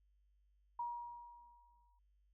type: tone with exponential decay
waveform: sine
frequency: 953 Hz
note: A#5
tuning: 38 cents sharp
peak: -37 dBFS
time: 0.79-1.99 s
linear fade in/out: 5 ms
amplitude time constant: 260 ms
effects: added 50 Hz sine -70 dBFS peak until 2.33 s